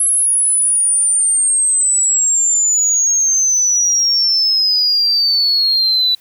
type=exponential sweep; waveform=sine; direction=down; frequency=10940 to 3951 Hz; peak=-10 dBFS; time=0-6.15 s; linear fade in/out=5 ms; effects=tanh soft clip ceiling -6 dBFS + white hiss -51 dBFS RMS until 6.2 s